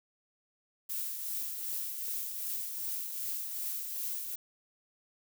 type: noise with tremolo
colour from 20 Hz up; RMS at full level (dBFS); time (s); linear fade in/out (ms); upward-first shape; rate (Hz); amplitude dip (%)
violet; -35; 0.89-4.36; 10; triangle; 2.6; 45
effects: none